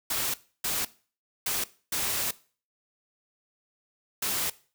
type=noise bursts at uneven times; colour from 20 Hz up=white; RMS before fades=-29 dBFS; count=5; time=0.1-0.34 / 0.64-0.85 / 1.46-1.64 / 1.92-2.31 / 4.22-4.5 s; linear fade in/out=5 ms; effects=noise-tail reverb RT60 0.4 s tail -19 dB re dry